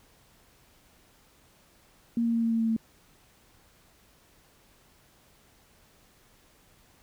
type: tone with pitch steps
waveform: sine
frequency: 233.1 / 231.6 / 230.2 / 228.7 / 227.3 / 225.8 / 224.4 Hz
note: A#3 / A#3 / A#3 / A#3 / A#3 / A3 / A3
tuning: 0 / -11 / -22 / -33 / -43 / +45 / +34 cents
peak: -23 dBFS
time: 2.17-2.765 s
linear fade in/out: 2 ms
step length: 85 ms
effects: pink hiss -61 dBFS RMS until 7.02 s